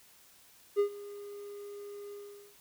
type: tone with ADSR envelope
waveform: triangle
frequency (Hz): 407.5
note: G#4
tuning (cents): -33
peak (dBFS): -20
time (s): 0.76-2.56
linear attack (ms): 34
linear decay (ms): 94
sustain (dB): -20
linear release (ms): 430
effects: white hiss -60 dBFS RMS until 2.6 s